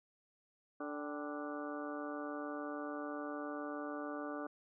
harmonic tone with a mistuned harmonic, 146.83 Hz, D3, in tune, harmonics 2 / 3 / 4 / 5 / 6 / 7 / 8 / 9 / 10, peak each -43 / -49 / -46 / -51 / -57 / -58 / -48 / -56 / -51 dBFS, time 0.8-4.47 s, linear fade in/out 5 ms, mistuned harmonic 5, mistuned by +81 cents, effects none

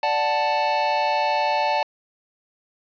square chord, D major, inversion none, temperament equal, 587.3 / 740 / 880 Hz, D5 / F#5 / A5, 0 / 0 / 0 cents, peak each -26 / -27 / -22 dBFS, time 0.03-1.83 s, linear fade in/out 2 ms, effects resampled to 11025 Hz + 8-bit

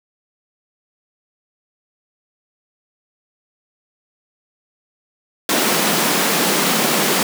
pink high-pass noise, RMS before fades -17 dBFS, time 5.49-7.23 s, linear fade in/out 2 ms, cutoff 170 Hz, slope 48 dB/octave, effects none

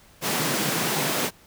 pink high-pass noise, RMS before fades -25 dBFS, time 0.21-1.31 s, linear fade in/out 50 ms, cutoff 130 Hz, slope 48 dB/octave, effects pink hiss -54 dBFS RMS until 1.46 s

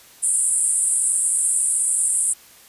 pink band-pass noise, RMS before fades -20 dBFS, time 0.22-2.34 s, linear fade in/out 20 ms, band 8200 to 10000 Hz, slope 96 dB/octave, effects white hiss -48 dBFS RMS until 2.68 s + resampled to 32000 Hz

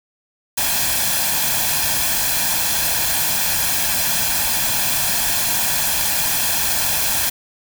white noise with comb filter, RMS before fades -19 dBFS, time 0.57-7.3 s, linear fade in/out 10 ms, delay 1.2 ms, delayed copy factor +0.6, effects none

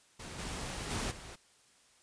pink noise with level steps, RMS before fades -45 / -40 / -36 / -48 dBFS, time 0.19-1.36 s, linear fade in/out 10 ms, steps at 0.38 / 0.89 / 1.1 s, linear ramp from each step 20 ms, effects white hiss -65 dBFS RMS until 2.02 s + resampled to 22050 Hz

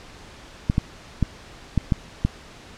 clicks, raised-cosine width 5 ms, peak -6 dBFS, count 6, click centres 0.699 / 0.781 / 1.227 / 1.777 / 1.922 / 2.25 s, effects pink hiss -44 dBFS RMS until 2.77 s + low-pass 6000 Hz 12 dB/octave

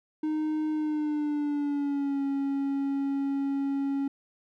triangle tone with pitch glide, 308.8 to 276.7 Hz, D#4 to C#4, -13 to -3 cents, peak -24 dBFS, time 0.23-4.08 s, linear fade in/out 5 ms, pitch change -190 cents, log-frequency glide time 0.71-2.23 s, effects none

